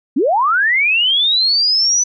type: linear sweep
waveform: sine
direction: up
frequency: 222.2 to 6040 Hz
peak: -11 dBFS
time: 0.16-2.04 s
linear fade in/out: 10 ms
effects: none